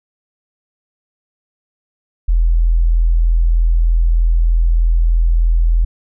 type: tone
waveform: sine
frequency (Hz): 41.62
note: E1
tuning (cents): +17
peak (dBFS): -9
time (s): 2.28-5.85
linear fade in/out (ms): 10
effects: none